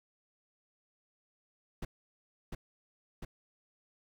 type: noise with echo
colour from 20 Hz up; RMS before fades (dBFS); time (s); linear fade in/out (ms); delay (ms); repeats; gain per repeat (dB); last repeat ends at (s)
brown; -38; 1.82-1.85; 5; 700; 2; -2; 3.25
effects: none